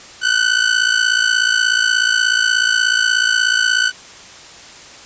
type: ring-modulated tone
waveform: sawtooth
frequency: 1500 Hz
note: F#6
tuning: 23 cents sharp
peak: -6 dBFS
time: 0.21-3.92 s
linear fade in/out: 50 ms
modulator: 28.3 Hz
effects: white hiss -38 dBFS RMS until 5.05 s + resampled to 16000 Hz